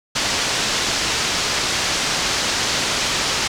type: low-pass noise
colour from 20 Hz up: white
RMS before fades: -21 dBFS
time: 0.15-3.48 s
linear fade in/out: 10 ms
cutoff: 6400 Hz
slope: 24 dB/octave
effects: none